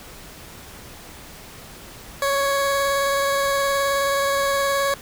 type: tone with vibrato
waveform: 20% pulse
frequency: 556 Hz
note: C#5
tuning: 5 cents sharp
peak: -14 dBFS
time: 2.22-4.94 s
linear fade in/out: 2 ms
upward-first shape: square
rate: 19 Hz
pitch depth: 10 cents each way
effects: pink hiss -41 dBFS RMS until 5.01 s